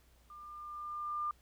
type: tone with level ramp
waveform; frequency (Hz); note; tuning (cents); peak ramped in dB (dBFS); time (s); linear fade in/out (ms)
sine; 1199; D6; +36; -49 to -32; 0.3-1.31; 2
effects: added 60 Hz sine -64 dBFS peak until 1.41 s + pink hiss -69 dBFS RMS until 1.41 s